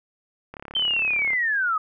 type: click train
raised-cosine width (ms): 0.5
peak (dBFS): -22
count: 29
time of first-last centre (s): 0.54-1.333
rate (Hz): 35.3
type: linear sweep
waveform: sine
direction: down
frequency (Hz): 3136 to 1231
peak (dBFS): -20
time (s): 0.75-1.78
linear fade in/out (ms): 5
effects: none